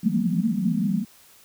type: band-pass noise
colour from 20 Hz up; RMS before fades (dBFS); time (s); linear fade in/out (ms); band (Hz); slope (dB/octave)
pink; -23; 0.03-1.05; 5; 170 to 240; 96
effects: white hiss -53 dBFS RMS until 1.44 s